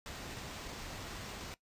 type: noise with sample-and-hold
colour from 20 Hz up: pink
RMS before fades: -45 dBFS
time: 0.06-1.54 s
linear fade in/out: 0 ms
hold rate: 11025 Hz
effects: noise-tail reverb RT60 0.1 s tail -18 dB re dry + resampled to 32000 Hz